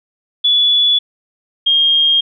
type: tone pair in turn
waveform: sine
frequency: 3427 / 3229 Hz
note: A7 / G#7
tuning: -46 / -49 cents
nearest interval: minor second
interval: 103 cents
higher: first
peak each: -9 dBFS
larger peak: neither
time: 0.44-0.99 / 1.66-2.21 s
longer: neither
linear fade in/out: 10 ms
effects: none